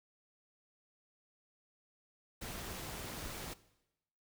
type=noise with amplitude modulation; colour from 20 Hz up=pink; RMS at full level=-42 dBFS; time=2.41-3.54 s; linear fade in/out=10 ms; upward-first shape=sine; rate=264 Hz; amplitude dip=50%; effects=noise-tail reverb RT60 0.9 s tail -18 dB re dry